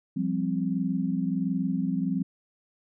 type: chord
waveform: sine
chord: F suspended second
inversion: none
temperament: equal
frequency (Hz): 174.61 / 196 / 261.6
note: F3 / G3 / C4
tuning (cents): 0 / 0 / 0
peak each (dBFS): -29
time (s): 0.16-2.23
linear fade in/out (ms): 10
effects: none